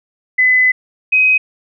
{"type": "tone pair in turn", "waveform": "sine", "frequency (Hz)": [2014, 2523], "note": ["B6", "D#7"], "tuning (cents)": [33, 23], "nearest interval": "major third", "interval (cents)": 390, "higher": "second", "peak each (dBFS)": -8, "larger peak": "neither", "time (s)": [[0.38, 0.72], [1.12, 1.38]], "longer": "first", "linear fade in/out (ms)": 10, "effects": []}